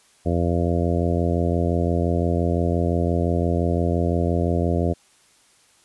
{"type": "harmonic tone", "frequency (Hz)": 85.8, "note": "F2", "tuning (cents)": -30, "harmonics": [1, 2, 3, 4, 5, 6, 7, 8], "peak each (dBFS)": [-22, -25, -27, -28, -29, -30, -30, -31], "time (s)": [0.25, 4.94], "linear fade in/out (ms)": 20, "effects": ["white hiss -57 dBFS RMS until 5.84 s", "resampled to 24000 Hz"]}